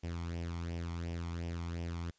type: tone with flanger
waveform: sawtooth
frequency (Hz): 84.9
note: F2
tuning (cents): -48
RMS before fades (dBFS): -39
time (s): 0.03-2.11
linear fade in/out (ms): 10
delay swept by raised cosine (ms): 0.36 to 0.93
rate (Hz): 2.8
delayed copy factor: +0.65
effects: white hiss -72 dBFS RMS until 2.18 s + resampled to 16000 Hz